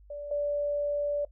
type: tone pair in turn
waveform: sine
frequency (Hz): 581 / 581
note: D5 / D5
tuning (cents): -19 / -19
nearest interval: unison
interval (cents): 0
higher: neither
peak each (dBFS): -35 / -26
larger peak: second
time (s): 0.1-0.31 / 0.31-1.25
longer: second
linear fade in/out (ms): 5
effects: noise-tail reverb RT60 0.1 s tail -20 dB re dry + added 50 Hz sine -52 dBFS peak until 1.31 s